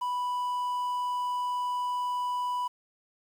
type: tone with quantisation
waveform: triangle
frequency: 987.8 Hz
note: B5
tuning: in tune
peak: -26 dBFS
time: 0.01-2.68 s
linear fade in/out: 10 ms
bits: 9
effects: none